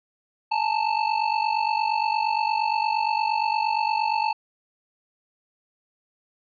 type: ring-modulated tone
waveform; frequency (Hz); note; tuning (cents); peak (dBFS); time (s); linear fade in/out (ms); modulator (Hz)
square; 880; A5; 0; -19; 0.51-4.33; 10; 24.3
effects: resampled to 11025 Hz